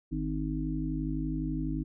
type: harmonic tone with a mistuned harmonic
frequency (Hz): 51.91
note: G#1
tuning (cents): 0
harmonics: 1 / 3 / 5 / 6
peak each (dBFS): -35 / -35 / -35 / -35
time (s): 0.11-1.84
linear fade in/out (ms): 20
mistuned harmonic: 3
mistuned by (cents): -17
effects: none